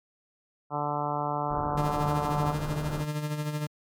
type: harmonic tone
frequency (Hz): 146.83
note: D3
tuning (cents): 0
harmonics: 1 / 2 / 3 / 4 / 5 / 6 / 7 / 8 / 9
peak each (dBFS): -35 / -38 / -39 / -36 / -33 / -33 / -35 / -38 / -39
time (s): 0.7-2.55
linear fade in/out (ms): 50
type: low-pass noise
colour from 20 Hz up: pink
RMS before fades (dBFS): -36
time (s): 1.48-3.06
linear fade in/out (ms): 50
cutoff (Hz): 1500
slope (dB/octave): 96
type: tone with tremolo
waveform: 40% pulse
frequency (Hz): 150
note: D3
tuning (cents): +37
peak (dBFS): -26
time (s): 1.77-3.67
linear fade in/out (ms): 5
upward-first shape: sine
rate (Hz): 13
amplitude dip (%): 55
effects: MP3 96 kbps